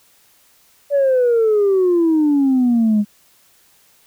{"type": "exponential sweep", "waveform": "sine", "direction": "down", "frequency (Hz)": [579, 203.4], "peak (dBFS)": -10, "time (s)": [0.9, 3.05], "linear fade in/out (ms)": 50, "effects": ["tanh soft clip ceiling -9 dBFS", "white hiss -54 dBFS RMS until 4.06 s"]}